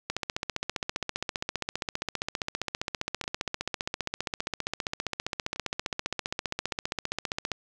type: two click trains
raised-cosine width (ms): 0.2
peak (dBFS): -22 / -12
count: 4 / 113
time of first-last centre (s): 3.24-6.72 / 0.1-7.517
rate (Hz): 0.862 / 15.1
effects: none